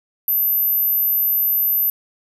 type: tone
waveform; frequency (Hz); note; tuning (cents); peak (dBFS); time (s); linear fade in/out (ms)
sine; 12130; F#9; +42; -15; 0.28-1.9; 2
effects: none